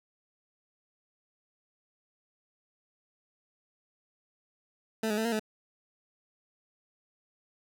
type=tone with pitch steps; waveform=20% pulse; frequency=221 / 210.3 / 221.7 / 232.6 / 216 Hz; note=A3 / G#3 / A3 / A#3 / A3; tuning=+8 / +22 / +13 / -4 / -32 cents; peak=-23 dBFS; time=5.03-5.395 s; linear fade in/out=5 ms; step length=73 ms; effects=none